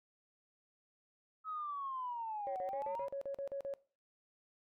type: linear two-way sweep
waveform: sine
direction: down then up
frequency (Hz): 1290 to 728 to 997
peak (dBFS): -38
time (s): 1.44-3.08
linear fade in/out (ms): 50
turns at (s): 2.62
type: tone bursts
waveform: sine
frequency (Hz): 554.4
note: C#5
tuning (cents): 0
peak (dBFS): -37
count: 10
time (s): 2.47-3.738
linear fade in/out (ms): 0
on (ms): 89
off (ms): 42
effects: noise-tail reverb RT60 0.4 s tail -21 dB re dry + tanh soft clip ceiling -31 dBFS